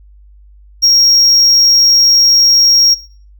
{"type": "tone", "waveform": "triangle", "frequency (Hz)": 5588, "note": "F8", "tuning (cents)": 0, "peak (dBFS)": -4, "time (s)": [0.82, 2.95], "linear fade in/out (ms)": 20, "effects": ["noise-tail reverb RT60 0.4 s tail -18 dB re dry", "added 50 Hz sine -38 dBFS peak until 3.39 s"]}